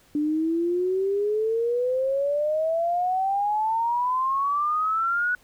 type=exponential sweep; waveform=sine; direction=up; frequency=293.7 to 1483 Hz; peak=-21 dBFS; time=0.15-5.35 s; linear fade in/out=2 ms; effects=pink hiss -58 dBFS RMS until 5.43 s